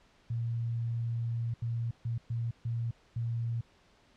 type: tone bursts at uneven times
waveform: sine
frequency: 116.54 Hz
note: A#2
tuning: in tune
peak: -30 dBFS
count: 6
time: 0.3-1.54 / 1.62-1.91 / 2.05-2.18 / 2.3-2.51 / 2.65-2.91 / 3.16-3.61 s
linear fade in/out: 5 ms
effects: pink hiss -64 dBFS RMS until 4.16 s + low-pass 5000 Hz 12 dB/octave